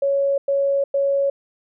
sine tone bursts, 556 Hz, C#5, 5 cents sharp, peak -16 dBFS, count 3, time 0.02-1.3 s, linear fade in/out 5 ms, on 360 ms, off 100 ms, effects none

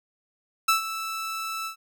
sawtooth tone with ADSR envelope, 1318.5 Hz, E6, in tune, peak -13 dBFS, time 0.68-1.76 s, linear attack 8 ms, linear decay 120 ms, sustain -13 dB, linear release 100 ms, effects none

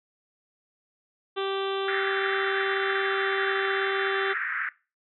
harmonic tone, 390 Hz, G4, 9 cents flat, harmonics 1 / 2 / 3 / 4 / 5 / 6 / 7 / 8 / 9 / 10, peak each -28 / -36 / -34 / -40 / -46 / -47 / -42 / -41 / -39 / -48 dBFS, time 1.36-4.34 s, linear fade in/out 20 ms
white band-pass noise, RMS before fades -30 dBFS, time 1.88-4.69 s, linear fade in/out 2 ms, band 1400 to 1900 Hz, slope 48 dB/octave
effects noise-tail reverb RT60 0.3 s tail -20 dB re dry

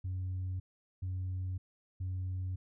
sine tone bursts, 92.5 Hz, F#2, in tune, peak -32 dBFS, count 3, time 0.04-2.56 s, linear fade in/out 10 ms, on 560 ms, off 420 ms, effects tanh soft clip ceiling -32 dBFS

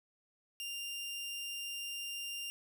sawtooth tone, 2794 Hz, F7, in tune, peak -36 dBFS, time 0.6-2.5 s, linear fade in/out 0 ms, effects none

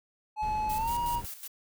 triangle tone with pitch glide, 856 to 949.8 Hz, A5 to A#5, -48 to +32 cents, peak -26 dBFS, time 0.36-1.22 s, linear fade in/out 50 ms, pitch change +180 cents, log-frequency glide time 0.74-0.93 s
brown noise, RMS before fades -39 dBFS, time 0.42-1.26 s, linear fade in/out 10 ms
blue noise with tremolo, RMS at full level -40 dBFS, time 0.69-1.48 s, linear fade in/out 10 ms, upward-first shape square, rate 5.4 Hz, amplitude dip 65%
effects none

